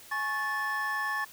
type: tone cluster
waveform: triangle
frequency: 840 / 1102 / 1749 Hz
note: G#5 / C#6 / A6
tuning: +19 / -11 / -11 cents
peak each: -36 / -32 / -29 dBFS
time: 0.11-1.25 s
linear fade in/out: 10 ms
effects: white hiss -51 dBFS RMS until 1.32 s